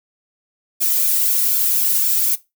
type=noise with flanger; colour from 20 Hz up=violet; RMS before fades=-17 dBFS; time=0.8-2.36 s; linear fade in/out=20 ms; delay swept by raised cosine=1 to 1.82 ms; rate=4 Hz; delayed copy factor=-0.7; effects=noise-tail reverb RT60 0.2 s tail -17 dB re dry